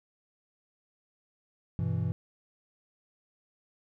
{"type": "chord", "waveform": "triangle", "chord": "E minor", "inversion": "first", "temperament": "equal", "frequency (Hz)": [98, 123.47, 164.81], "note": ["G2", "B2", "E3"], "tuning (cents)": [0, 0, 0], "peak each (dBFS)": -30, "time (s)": [1.79, 2.12], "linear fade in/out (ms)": 0, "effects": []}